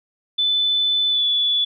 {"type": "tone with pitch glide", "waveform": "sine", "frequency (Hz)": [3506, 3440], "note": ["A7", "A7"], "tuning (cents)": [-7, -40], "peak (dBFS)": -16, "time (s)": [0.38, 1.65], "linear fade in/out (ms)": 10, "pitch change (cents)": -33, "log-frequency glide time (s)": [1.09, 1.24], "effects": []}